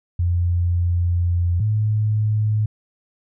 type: tone pair in turn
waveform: sine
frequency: 87.31 / 107.16 Hz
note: F2 / A2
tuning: 0 / -45 cents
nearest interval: major third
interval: 355 cents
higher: second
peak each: -16 dBFS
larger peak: neither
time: 0.19-1.6 / 1.6-2.66 s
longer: first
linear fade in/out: 5 ms
effects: none